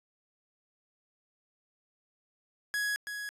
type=tone with echo; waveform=45% pulse; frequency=1671 Hz; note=G#6; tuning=10 cents sharp; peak=-29 dBFS; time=2.74-2.96 s; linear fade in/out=0 ms; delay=330 ms; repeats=1; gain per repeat=-7 dB; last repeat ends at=3.29 s; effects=resampled to 32000 Hz